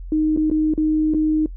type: tone with dropouts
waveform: sine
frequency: 309.8 Hz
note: D#4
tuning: 7 cents flat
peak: -15 dBFS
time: 0.12-1.46 s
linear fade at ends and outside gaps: 2 ms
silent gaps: 0.364-0.373 / 0.5-0.513 / 0.738-0.777 / 1.138-1.145 s
effects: noise-tail reverb RT60 0.1 s tail -22 dB re dry + added 43 Hz sine -30 dBFS peak until 1.56 s